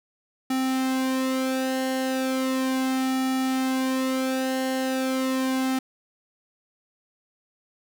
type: tone with flanger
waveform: sawtooth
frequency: 261.6 Hz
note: C4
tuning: in tune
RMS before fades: -25 dBFS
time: 0.5-5.79 s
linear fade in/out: 5 ms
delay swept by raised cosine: 1.9 to 3 ms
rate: 0.36 Hz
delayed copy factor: -0.65
effects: none